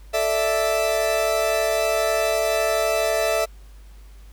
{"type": "chord", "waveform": "40% pulse", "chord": "A suspended fourth", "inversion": "none", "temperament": "equal", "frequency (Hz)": [440, 587.3, 659.3], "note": ["A4", "D5", "E5"], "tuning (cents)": [0, 0, 0], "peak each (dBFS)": [-26, -25, -20], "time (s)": [0.13, 3.46], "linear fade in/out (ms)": 20, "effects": ["added 50 Hz sine -41 dBFS peak until 4.32 s", "pink hiss -56 dBFS RMS until 4.32 s"]}